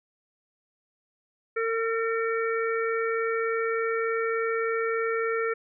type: harmonic tone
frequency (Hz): 453.9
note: A#4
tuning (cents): -46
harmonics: 1 / 3 / 4 / 5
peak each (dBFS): -26 / -31 / -34 / -36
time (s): 1.56-5.54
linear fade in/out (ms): 10
effects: none